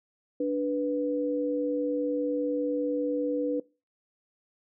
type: tone pair together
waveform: sine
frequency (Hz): 292.5 / 492.5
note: D4 / B4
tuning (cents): -7 / -5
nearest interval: major sixth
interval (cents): 902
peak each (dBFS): -28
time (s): 0.4-3.6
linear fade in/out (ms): 5
effects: noise-tail reverb RT60 0.3 s tail -22 dB re dry